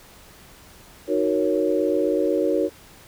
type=chord; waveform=sine; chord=D# minor seventh; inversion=none; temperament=equal; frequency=311.1 / 370 / 466.2 / 554.4 Hz; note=D#4 / F#4 / A#4 / C#5; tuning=0 / 0 / 0 / 0 cents; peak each=-24 dBFS; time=1.07-2.7 s; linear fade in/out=50 ms; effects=pink hiss -48 dBFS RMS until 3.07 s